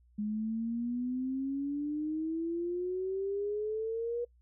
sine exponential sweep, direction up, 207.7 to 482.5 Hz, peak -31 dBFS, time 0.18-4.25 s, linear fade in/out 10 ms, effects noise-tail reverb RT60 0.1 s tail -24 dB re dry + added 60 Hz sine -61 dBFS peak until 4.41 s

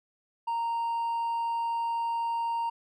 sine tone with hard clipping, 928 Hz, A#5, 8 cents flat, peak -28 dBFS, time 0.47-2.7 s, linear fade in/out 10 ms, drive 2 dB, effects none

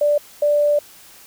sine tone pair in turn, 587.3 / 587.3 Hz, D5 / D5, 0 / 0 cents, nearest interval unison, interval 0 cents, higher neither, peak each -13 dBFS, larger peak neither, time 0.01-0.18 / 0.42-0.79 s, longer second, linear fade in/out 5 ms, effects white hiss -45 dBFS RMS until 1.26 s

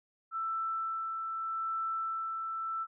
sine tone with tremolo, 1328 Hz, E6, 12 cents sharp, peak -31 dBFS, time 0.31-2.87 s, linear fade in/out 50 ms, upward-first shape sine, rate 0.82 Hz, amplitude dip 30%, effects none

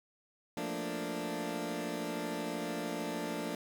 20% pulse chord, Bb major seventh, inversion second, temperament equal, 174.61 / 220 / 233.1 / 293.7 Hz, F3 / A3 / Bb3 / D4, 0 / 0 / 0 / 0 cents, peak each -37 / -38 / -37 / -34 dBFS, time 0.57-3.55 s, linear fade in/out 2 ms, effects none

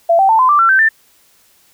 sine tone with pitch steps, 675 / 775.4 / 890.7 / 1023.1 / 1175.2 / 1350 / 1550.7 / 1781.3 Hz, E5 / G5 / A5 / C6 / D6 / E6 / G6 / A6, +41 / -19 / +21 / -39 / +1 / +41 / -19 / +21 cents, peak -7 dBFS, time 0.09-0.89 s, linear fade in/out 10 ms, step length 100 ms, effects white hiss -52 dBFS RMS until 1.73 s

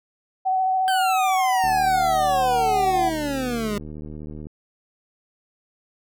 sine tone with vibrato, 754 Hz, F#5, 32 cents sharp, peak -18 dBFS, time 0.45-3.1 s, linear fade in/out 20 ms, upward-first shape sine, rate 14 Hz, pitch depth 17 cents each way
25% pulse exponential sweep, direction down, 1568 to 200.7 Hz, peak -20 dBFS, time 0.88-3.78 s, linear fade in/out 0 ms
click train, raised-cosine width 3 ms, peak -24 dBFS, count 216, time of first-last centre 1.64-4.469 s, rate 76 Hz
effects none

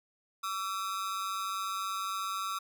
45% pulse ring-modulated tone, 1244.5 Hz, D#6, in tune, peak -30 dBFS, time 0.43-2.59 s, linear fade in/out 10 ms, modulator 98.2 Hz, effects none

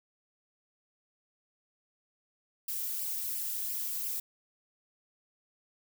violet noise with flanger, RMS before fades -35 dBFS, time 2.68-4.2 s, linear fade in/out 5 ms, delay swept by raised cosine 0.38 to 2.18 ms, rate 2.9 Hz, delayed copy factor +0.6, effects none

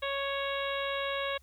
harmonic tone with a mistuned harmonic, 554.4 Hz, C#5, in tune, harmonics 1 / 2 / 3 / 4 / 5 / 6 / 7, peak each -34 / -37 / -39 / -40 / -41 / -42 / -42 dBFS, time 0.02-1.38 s, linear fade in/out 10 ms, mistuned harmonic 7, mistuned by -34 cents, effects added 66 Hz sine -57 dBFS peak until 1.42 s + white hiss -68 dBFS RMS until 1.42 s

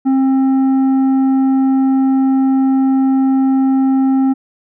sine tone with tanh clipping, 266.3 Hz, C4, 31 cents sharp, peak -11 dBFS, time 0.05-4.34 s, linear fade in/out 20 ms, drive 7 dB, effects none

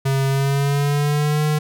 square tone with pitch glide, 135.7 to 151.44 Hz, C#3 to D#3, -36 to -47 cents, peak -17 dBFS, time 0.05-1.59 s, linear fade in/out 10 ms, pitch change +189 cents, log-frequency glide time 0.28-1.43 s, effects none

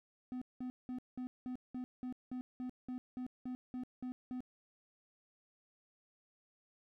triangle tone bursts, 252 Hz, B3, 35 cents sharp, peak -37 dBFS, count 15, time 0.32-4.405 s, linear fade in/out 0 ms, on 95 ms, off 190 ms, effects none

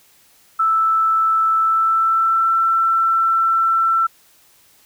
sine tone with pitch glide, 1318.5 to 1340 Hz, E6 to E6, 0 to +28 cents, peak -13 dBFS, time 0.59-4.07 s, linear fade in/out 10 ms, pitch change +28 cents, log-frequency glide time 1.58-2.53 s, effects white hiss -53 dBFS RMS until 4.85 s

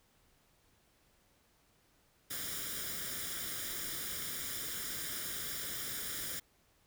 white noise with comb filter, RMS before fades -40 dBFS, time 2.3-6.4 s, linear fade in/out 10 ms, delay 0.57 ms, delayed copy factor +0.7, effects pink hiss -70 dBFS RMS until 6.86 s

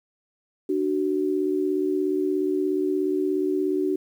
sine tone pair together, 297.9 / 374.8 Hz, D4 / F#4, +25 / +22 cents, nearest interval major third, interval 397 cents, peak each -25 / -23 dBFS, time 0.69-3.96 s, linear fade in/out 5 ms, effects 9-bit

